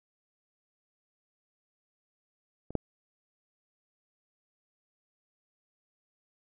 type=clicks; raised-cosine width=2 ms; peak=-29 / -13 dBFS; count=2; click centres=2.706 / 2.753 s; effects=none